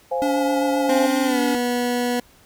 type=chord; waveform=sine; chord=F minor; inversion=second; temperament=equal; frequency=523.3 / 698.5 / 830.6 Hz; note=C5 / F5 / Ab5; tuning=0 / 0 / 0 cents; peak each=-22 / -28 / -26 dBFS; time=0.11-1.07 s; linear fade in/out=10 ms
type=tone with vibrato; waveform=square; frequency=285.4 Hz; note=D4; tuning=49 cents flat; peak=-22 dBFS; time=0.22-1.55 s; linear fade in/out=0 ms; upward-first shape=sine; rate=7.6 Hz; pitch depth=16 cents each way
type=tone with pitch glide; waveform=20% pulse; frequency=261.6 to 244.1 Hz; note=C4 to B3; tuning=0 to -20 cents; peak=-15 dBFS; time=0.89-2.2 s; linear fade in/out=5 ms; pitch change=-120 cents; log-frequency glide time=1.24-1.4 s
effects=pink hiss -53 dBFS RMS until 2.45 s